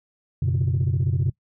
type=chord; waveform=sine; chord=F# suspended fourth; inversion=none; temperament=equal; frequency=92.5 / 123.47 / 138.59 Hz; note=F#2 / B2 / C#3; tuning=0 / 0 / 0 cents; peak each=-22 dBFS; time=0.42-1.3 s; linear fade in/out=5 ms; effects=noise-tail reverb RT60 0.1 s tail -21 dB re dry + tanh soft clip ceiling -15 dBFS